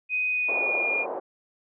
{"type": "tone with pitch glide", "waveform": "sine", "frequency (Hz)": [2500, 2422], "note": ["D#7", "D#7"], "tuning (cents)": [8, -47], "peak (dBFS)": -23, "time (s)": [0.09, 1.06], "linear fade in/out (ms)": 50, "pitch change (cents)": -55, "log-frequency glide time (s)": [0.3, 0.85]}
{"type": "band-pass noise", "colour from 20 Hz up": "pink", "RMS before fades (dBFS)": -33, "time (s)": [0.48, 1.2], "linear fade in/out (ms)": 10, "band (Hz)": [420, 840], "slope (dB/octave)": 24}
{"effects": []}